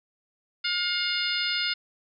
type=harmonic tone; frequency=713 Hz; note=F5; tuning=36 cents sharp; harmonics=2 / 3 / 4 / 5 / 6 / 7; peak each=-32 / -32 / -32 / -32 / -32 / -32 dBFS; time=0.64-1.74 s; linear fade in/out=10 ms; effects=none